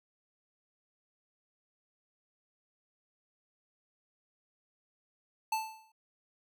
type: tone with exponential decay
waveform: square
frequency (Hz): 880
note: A5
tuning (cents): 0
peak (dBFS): -28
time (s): 5.52-5.92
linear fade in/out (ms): 5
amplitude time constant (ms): 85
effects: none